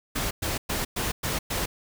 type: noise bursts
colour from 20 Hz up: pink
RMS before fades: -28 dBFS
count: 6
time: 0.15-1.66 s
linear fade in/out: 10 ms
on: 160 ms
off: 110 ms
effects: none